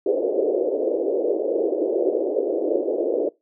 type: band-pass noise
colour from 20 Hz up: pink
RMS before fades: -22 dBFS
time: 0.06-3.29 s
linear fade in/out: 5 ms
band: 340 to 560 Hz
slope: 48 dB/octave
effects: noise-tail reverb RT60 0.2 s tail -22 dB re dry